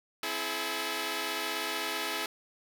5% pulse chord, C augmented, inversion none, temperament equal with one note detuned, 261.6 / 329.6 / 426 Hz, C4 / E4 / G#4, 0 / 0 / +44 cents, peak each -29 / -24 / -23 dBFS, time 0.23-2.26 s, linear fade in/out 2 ms, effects none

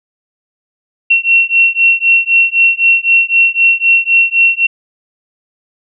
sine beating tone pair, 2721 / 2724.9 Hz, F7 / F7, -46 / -43 cents, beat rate 3.9 Hz, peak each -10 dBFS, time 1.1-4.67 s, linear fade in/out 10 ms, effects none

